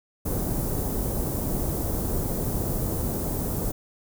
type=band-stop noise; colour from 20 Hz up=pink; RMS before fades=-27 dBFS; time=0.25-3.72 s; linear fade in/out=10 ms; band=550 to 13000 Hz; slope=12 dB/octave; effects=none